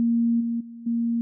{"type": "tone with level steps", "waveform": "sine", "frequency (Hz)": 233.1, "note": "A#3", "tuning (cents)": 0, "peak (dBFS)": [-18, -23, -37, -21], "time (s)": [0, 1.21], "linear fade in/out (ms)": 0, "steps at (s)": [0.4, 0.6, 0.86], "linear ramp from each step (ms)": 10, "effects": []}